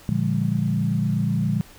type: chord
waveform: sine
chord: Bb dominant seventh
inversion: none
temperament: equal with one note detuned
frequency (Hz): 116.54 / 146.83 / 174.61 / 204.4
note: Bb2 / D3 / F3 / Ab3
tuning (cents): 0 / 0 / 0 / -27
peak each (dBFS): -25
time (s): 0.09-1.61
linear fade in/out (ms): 0
effects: pink hiss -48 dBFS RMS until 1.78 s